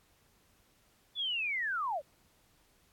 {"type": "linear sweep", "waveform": "sine", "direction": "down", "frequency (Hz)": [3500, 517], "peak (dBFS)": -31, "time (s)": [1.15, 2.02], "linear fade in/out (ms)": 50, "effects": ["pink hiss -68 dBFS RMS until 2.92 s", "AAC 64 kbps"]}